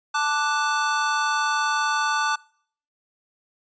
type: chord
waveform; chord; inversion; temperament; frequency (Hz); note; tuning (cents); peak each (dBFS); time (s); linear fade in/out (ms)
square; D major; second; equal; 880 / 1174.7 / 1480; A5 / D6 / F#6; 0 / 0 / 0; -26; 0.14-2.36; 10
effects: noise-tail reverb RT60 0.6 s tail -26 dB re dry + resampled to 16000 Hz